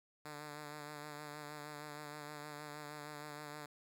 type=tone with vibrato; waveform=5% pulse; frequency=148.8 Hz; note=D3; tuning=23 cents sharp; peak=-35 dBFS; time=0.25-3.66 s; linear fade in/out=5 ms; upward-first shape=sine; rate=6.4 Hz; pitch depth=30 cents each way; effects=none